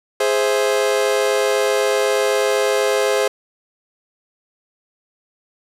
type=chord; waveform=40% pulse; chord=Ab augmented; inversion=none; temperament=equal; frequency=415.3 / 523.3 / 659.3 Hz; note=Ab4 / C5 / E5; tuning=0 / 0 / 0 cents; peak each=-18 / -18 / -23 dBFS; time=0.2-3.28 s; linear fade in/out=5 ms; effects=low-pass 12000 Hz 12 dB/octave